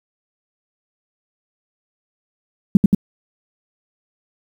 sine tone with echo, 198.6 Hz, G3, 23 cents sharp, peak -3 dBFS, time 2.75-2.77 s, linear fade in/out 2 ms, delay 89 ms, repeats 2, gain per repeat -2 dB, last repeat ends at 2.948 s, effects 7-bit

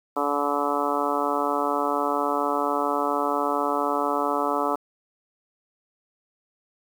harmonic tone, 144.3 Hz, D3, 30 cents flat, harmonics 2 / 3 / 4 / 5 / 6 / 7 / 8 / 9, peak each -30 / -30 / -30 / -30 / -30 / -30 / -30 / -30 dBFS, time 0.16-4.76 s, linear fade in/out 10 ms, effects 8-bit

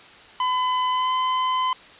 45% pulse tone with pitch glide, 1010 to 1022.9 Hz, B5 to C6, +39 to -39 cents, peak -20 dBFS, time 0.4-1.73 s, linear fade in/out 2 ms, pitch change +22 cents, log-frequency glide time 0.9-1.12 s, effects white hiss -46 dBFS RMS until 1.99 s + resampled to 8000 Hz

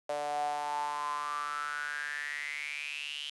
sawtooth tone with high-pass filter sweep, 146.83 Hz, D3, in tune, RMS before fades -36 dBFS, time 0.09-3.3 s, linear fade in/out 5 ms, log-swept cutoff 620 to 3100 Hz, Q 9.8, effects resampled to 24000 Hz + 10-bit

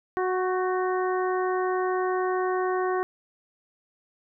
harmonic tone with a mistuned harmonic, 368.9 Hz, F#4, 5 cents flat, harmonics 1 / 2 / 3 / 4 / 5, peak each -25 / -30 / -31 / -37 / -38 dBFS, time 0.17-3.03 s, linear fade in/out 0 ms, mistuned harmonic 4, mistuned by +36 cents, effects none

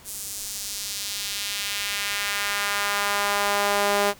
sawtooth tone with high-pass filter sweep, 202.9 Hz, G#3, 40 cents flat, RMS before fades -26 dBFS, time 0.04-4.14 s, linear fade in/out 50 ms, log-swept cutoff 8500 to 520 Hz, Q 1.1, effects pink hiss -49 dBFS RMS until 4.19 s

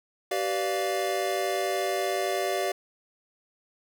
square chord, G dominant seventh, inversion none, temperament equal with one note detuned, 383.7 / 493.9 / 587.3 / 698.5 Hz, G4 / B4 / D5 / F5, -37 / 0 / 0 / 0 cents, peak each -31 / -37 / -32 / -31 dBFS, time 0.31-2.72 s, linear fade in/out 5 ms, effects none

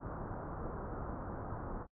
pink low-pass noise, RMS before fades -42 dBFS, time 0-1.87 s, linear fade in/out 50 ms, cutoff 1400 Hz, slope 48 dB/octave, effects noise-tail reverb RT60 0.1 s tail -26 dB re dry

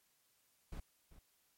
brown noise with echo, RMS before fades -44 dBFS, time 0.72-0.8 s, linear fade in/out 5 ms, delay 390 ms, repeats 1, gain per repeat -14 dB, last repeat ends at 1.19 s, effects white hiss -75 dBFS RMS until 1.57 s + MP3 64 kbps

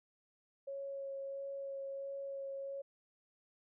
sine tone with vibrato, 550 Hz, C#5, 14 cents flat, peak -40 dBFS, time 0.67-2.82 s, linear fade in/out 10 ms, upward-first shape sine, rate 1.5 Hz, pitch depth 10 cents each way, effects none

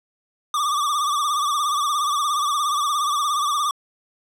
square tone with vibrato, 1174.7 Hz, D6, in tune, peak -20 dBFS, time 0.54-3.71 s, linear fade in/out 2 ms, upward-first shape sine, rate 17 Hz, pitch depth 80 cents each way, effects low-pass 12000 Hz 12 dB/octave

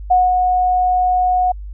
sine tone with ADSR envelope, 730 Hz, F#5, 24 cents flat, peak -8 dBFS, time 0.1-1.52 s, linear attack 13 ms, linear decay 200 ms, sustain -4 dB, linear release 6 ms, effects added 50 Hz sine -27 dBFS peak until 1.73 s

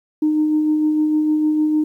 sine tone with tremolo, 306.4 Hz, D#4, 27 cents flat, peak -12 dBFS, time 0.22-1.84 s, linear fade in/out 5 ms, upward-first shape sine, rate 6.6 Hz, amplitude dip 30%, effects tanh soft clip ceiling -9 dBFS + 9-bit

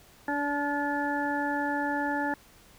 harmonic tone with a mistuned harmonic, 288.4 Hz, D4, 31 cents flat, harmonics 1 / 2 / 3 / 5 / 6, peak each -31 / -36 / -31 / -38 / -33 dBFS, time 0.28-2.34 s, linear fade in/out 2 ms, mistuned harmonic 5, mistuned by -20 cents, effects pink hiss -56 dBFS RMS until 2.78 s

